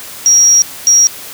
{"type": "tone bursts at uneven times", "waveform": "sine", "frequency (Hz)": 5670, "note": "F8", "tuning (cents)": 25, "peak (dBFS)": -4, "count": 2, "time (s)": [[0.26, 0.62], [0.87, 1.07]], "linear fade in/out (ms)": 0, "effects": ["white hiss -29 dBFS RMS until 1.33 s", "high-pass 60 Hz 12 dB/octave"]}